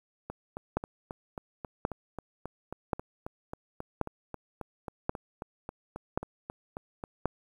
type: two click trains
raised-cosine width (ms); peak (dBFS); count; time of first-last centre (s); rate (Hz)
1; -23 / -13; 26 / 7; 0.3-7.039 / 0.77-7.256; 3.71 / 0.925
effects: 9-bit